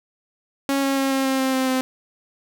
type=tone with pitch steps; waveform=sawtooth; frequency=275.4 / 273 / 270.7 / 268.3 / 266 / 263.7 / 261.4 / 259.2 Hz; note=C#4 / C#4 / C#4 / C4 / C4 / C4 / C4 / C4; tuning=-11 / -26 / -41 / +44 / +29 / +14 / -1 / -16 cents; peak=-15 dBFS; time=0.69-1.81 s; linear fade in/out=0 ms; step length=140 ms; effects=none